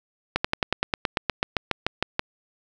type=slowing click train; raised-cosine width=0.3 ms; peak=-5 dBFS; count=16; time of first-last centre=0.36-2.194 s; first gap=85 ms; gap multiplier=1.05; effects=none